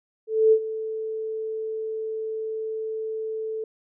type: tone with ADSR envelope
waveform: sine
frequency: 439.8 Hz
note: A4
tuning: 1 cent flat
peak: -12 dBFS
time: 0.27-3.64 s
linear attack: 250 ms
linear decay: 70 ms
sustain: -15 dB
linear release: 3 ms
effects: none